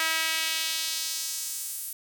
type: tone with high-pass filter sweep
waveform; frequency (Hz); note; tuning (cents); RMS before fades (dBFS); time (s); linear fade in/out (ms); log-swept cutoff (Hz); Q
sawtooth; 322; E4; -41; -30; 0-1.93; 2; 1700 to 11000; 1.2
effects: none